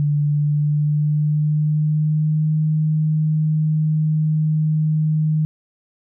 sine tone with pitch glide, 146.83 to 155.02 Hz, D3 to D#3, 0 to -6 cents, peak -15 dBFS, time 0-5.45 s, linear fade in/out 0 ms, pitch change +94 cents, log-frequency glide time 0.22-2.54 s, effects none

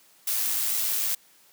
blue noise with amplitude modulation, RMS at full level -25 dBFS, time 0.27-1.15 s, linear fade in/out 5 ms, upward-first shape sine, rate 107 Hz, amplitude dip 30%, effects white hiss -58 dBFS RMS until 1.52 s + high-pass 150 Hz 12 dB/octave

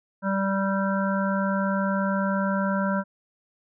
harmonic tone, 194.9 Hz, G3, 10 cents flat, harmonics 1 / 3 / 5 / 7 / 8, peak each -24 / -29 / -31 / -32 / -33 dBFS, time 0.22-3.04 s, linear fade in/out 50 ms, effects none

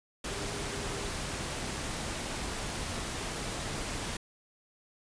sine tone in noise, 403.1 Hz, G4, 48 cents sharp, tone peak -44 dBFS, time 0.31-1.11 s, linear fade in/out 5 ms, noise pink, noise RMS -36 dBFS, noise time 0.24-4.17 s, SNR -11 dB, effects resampled to 22050 Hz

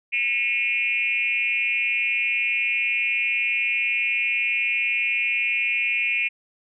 sine tone with frequency modulation, 2430 Hz, D#7, 42 cents flat, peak -20 dBFS, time 0.12-6.29 s, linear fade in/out 20 ms, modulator 246 Hz, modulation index 1, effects none

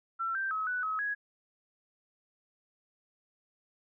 sine tone with pitch steps, 1347 / 1568 / 1283 / 1486 / 1280 / 1665 Hz, E6 / G6 / E6 / F#6 / D#6 / G#6, +37 / 0 / -47 / +7 / +49 / +4 cents, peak -30 dBFS, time 0.19-1.15 s, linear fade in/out 20 ms, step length 160 ms, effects none

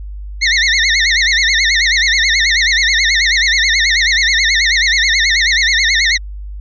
25% pulse tone with vibrato, 1975.5 Hz, B6, in tune, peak -6 dBFS, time 0.41-6.18 s, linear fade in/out 20 ms, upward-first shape sine, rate 9.3 Hz, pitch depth 180 cents each way, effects added 50 Hz sine -24 dBFS peak until 6.6 s + resampled to 16000 Hz

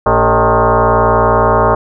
sine tone with frequency modulation, 225.4 Hz, A3, 42 cents sharp, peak -7 dBFS, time 0.06-1.75 s, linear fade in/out 5 ms, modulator 170 Hz, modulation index 6.1, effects none

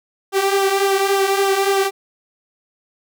sawtooth tone with flanger, 392 Hz, G4, in tune, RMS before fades -17 dBFS, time 0.32-1.91 s, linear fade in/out 50 ms, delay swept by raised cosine 0.43 to 3.23 ms, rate 3.5 Hz, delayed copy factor -0.6, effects none

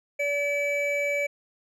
triangle tone pair together, 573.9 / 2300 Hz, D5 / D7, -40 / -37 cents, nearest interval 2 octaves, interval 2403 cents, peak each -25 dBFS, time 0.19-1.27 s, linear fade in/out 10 ms, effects none

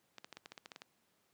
clicks, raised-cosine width 0.2 ms, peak -30 dBFS, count 11, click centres 0.183 / 0.245 / 0.327 / 0.37 / 0.459 / 0.52 / 0.578 / 0.659 / 0.718 / 0.761 / 0.819 s, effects pink hiss -75 dBFS RMS until 1.33 s + high-pass 150 Hz 12 dB/octave

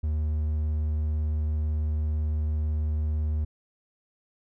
triangle tone, 76.5 Hz, D#2, 29 cents flat, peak -22 dBFS, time 0.03-3.45 s, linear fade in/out 10 ms, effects none

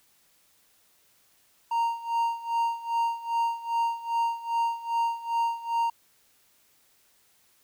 triangle tone with tremolo, 928 Hz, A#5, 8 cents flat, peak -20 dBFS, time 1.71-5.9 s, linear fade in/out 5 ms, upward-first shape sine, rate 2.5 Hz, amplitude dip 85%, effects white hiss -64 dBFS RMS until 7.63 s

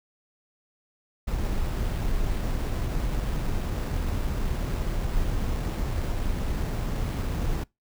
brown noise with sample-and-hold, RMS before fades -27 dBFS, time 1.27-7.64 s, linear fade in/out 10 ms, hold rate 6300 Hz, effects noise-tail reverb RT60 0.2 s tail -24 dB re dry

